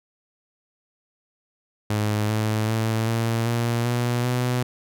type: tone with pitch steps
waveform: sawtooth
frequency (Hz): 105.8 / 108.65 / 111.57 / 114.58 / 117.66 / 120.83 / 124.09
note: G#2 / A2 / A2 / A#2 / A#2 / B2 / B2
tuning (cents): +33 / -21 / +25 / -29 / +17 / -37 / +9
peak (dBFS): -17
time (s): 1.9-4.63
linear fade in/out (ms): 5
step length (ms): 390
effects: none